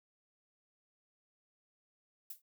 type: noise with exponential decay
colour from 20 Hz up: violet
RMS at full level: -40 dBFS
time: 2.3-2.42 s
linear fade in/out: 5 ms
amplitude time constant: 25 ms
effects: none